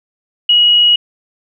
sine tone, 2904 Hz, F#7, 33 cents flat, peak -6 dBFS, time 0.49-0.96 s, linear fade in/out 5 ms, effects none

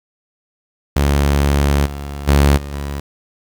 sawtooth tone with level steps, 71 Hz, C#2, 42 cents sharp, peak -8 / -21 / -5 / -22 / -18 dBFS, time 0.96-3 s, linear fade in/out 5 ms, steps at 1.85 / 2.27 / 2.56 / 2.72 s, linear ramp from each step 20 ms, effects 7-bit

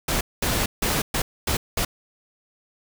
pink noise bursts at uneven times, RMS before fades -23 dBFS, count 6, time 0.08-0.21 / 0.42-0.66 / 0.82-1.02 / 1.14-1.22 / 1.47-1.57 / 1.77-1.85 s, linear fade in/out 5 ms, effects none

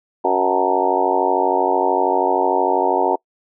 harmonic tone with a mistuned harmonic, 93 Hz, F#2, 9 cents sharp, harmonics 3 / 4 / 5 / 6 / 7 / 8 / 9 / 10, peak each -27 / -21 / -23 / -26 / -23 / -21 / -22 / -22 dBFS, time 0.24-3.16 s, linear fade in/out 10 ms, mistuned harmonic 9, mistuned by +70 cents, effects noise-tail reverb RT60 0.1 s tail -25 dB re dry

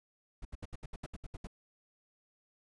brown noise bursts, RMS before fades -42 dBFS, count 11, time 0.42-1.471 s, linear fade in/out 5 ms, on 31 ms, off 71 ms, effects resampled to 24000 Hz

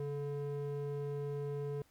triangle ring-modulated tone, 287.1 Hz, D4, 39 cents flat, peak -31 dBFS, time 0-1.82 s, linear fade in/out 2 ms, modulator 146 Hz, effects pink hiss -69 dBFS RMS until 1.9 s

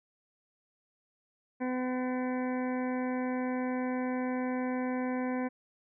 harmonic tone, 253.4 Hz, B3, 45 cents sharp, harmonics 1 / 2 / 3 / 4 / 6 / 7 / 8 / 9, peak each -31 / -37 / -41 / -43 / -47 / -48 / -49 / -50 dBFS, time 1.6-5.49 s, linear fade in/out 20 ms, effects none

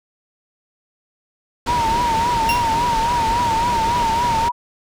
pink low-pass noise, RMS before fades -25 dBFS, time 1.66-4.49 s, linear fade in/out 10 ms, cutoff 5800 Hz, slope 12 dB/octave
sine tone with vibrato, 932.3 Hz, A#5, in tune, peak -16 dBFS, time 1.67-4.52 s, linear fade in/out 20 ms, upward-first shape triangle, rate 3.6 Hz, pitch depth 89 cents each way
35% pulse tone with exponential decay, 2758 Hz, F7, 22 cents flat, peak -14 dBFS, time 2.49-2.7 s, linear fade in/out 2 ms, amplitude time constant 45 ms
effects none

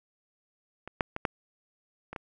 clicks, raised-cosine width 0.5 ms, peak -25 / -10 / -18 / -11 / -24 / -21 dBFS, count 6, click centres 0.876 / 1.008 / 1.164 / 1.252 / 2.13 / 2.162 s, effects none

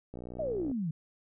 click train, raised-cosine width 2 ms, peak -29 dBFS, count 36, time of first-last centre 0.14-0.715 s, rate 60.9 Hz
sine exponential sweep, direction down, 668 to 149.2 Hz, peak -30 dBFS, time 0.39-0.91 s, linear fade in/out 5 ms
effects none

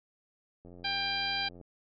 click train, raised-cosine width 2 ms, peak -38 dBFS, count 86, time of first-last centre 0.65-1.613 s, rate 88.3 Hz
harmonic tone, 794 Hz, G5, 22 cents sharp, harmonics 1 / 2 / 3 / 4 / 5 / 6, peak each -37 / -37 / -37 / -37 / -37 / -37 dBFS, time 0.84-1.49 s, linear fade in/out 10 ms
effects none

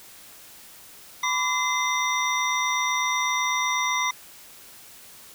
sine tone cluster, 1004 / 1152 / 2062 / 3651 / 5850 Hz, B5 / D6 / C7 / A#7 / F#8, +28 / -34 / -26 / -37 / -21 cents, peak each -26 / -31 / -26 / -31 / -32 dBFS, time 1.23-4.11 s, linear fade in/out 5 ms, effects white hiss -47 dBFS RMS until 5.34 s

